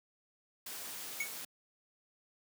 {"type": "noise", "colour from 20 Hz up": "white", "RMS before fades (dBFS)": -44, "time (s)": [0.66, 1.45], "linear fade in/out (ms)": 5}
{"type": "tone with exponential decay", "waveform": "square", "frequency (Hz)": 2221, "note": "C#7", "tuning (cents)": 3, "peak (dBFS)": -31, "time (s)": [1.2, 1.34], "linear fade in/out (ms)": 5, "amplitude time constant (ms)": 29}
{"effects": ["high-pass 150 Hz 12 dB/octave"]}